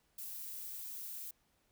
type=noise; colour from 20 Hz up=violet; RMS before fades=-45 dBFS; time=0.18-1.31 s; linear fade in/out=5 ms; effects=pink hiss -75 dBFS RMS until 1.71 s